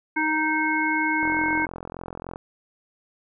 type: harmonic tone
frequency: 311.1 Hz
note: D#4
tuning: in tune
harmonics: 1 / 3 / 5 / 7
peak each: -26 / -26 / -26 / -26 dBFS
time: 0.16-1.66 s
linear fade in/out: 10 ms
type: click train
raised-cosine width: 1 ms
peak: -20 dBFS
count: 50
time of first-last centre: 1.23-2.359 s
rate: 43.4 Hz
effects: none